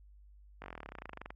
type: slowing click train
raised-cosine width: 0.5 ms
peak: -29 dBFS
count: 23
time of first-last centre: 0.62-1.305 s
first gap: 20 ms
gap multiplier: 1.04
effects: added 50 Hz sine -55 dBFS peak until 1.35 s + AAC 32 kbps